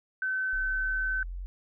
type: tone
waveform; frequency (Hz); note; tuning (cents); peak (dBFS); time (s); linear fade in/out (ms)
sine; 1527; G6; -46; -27; 0.22-1.23; 2
type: linear sweep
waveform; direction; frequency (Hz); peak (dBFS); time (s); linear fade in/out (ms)
sine; up; 32.52 to 46.25; -34; 0.53-1.46; 0
effects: none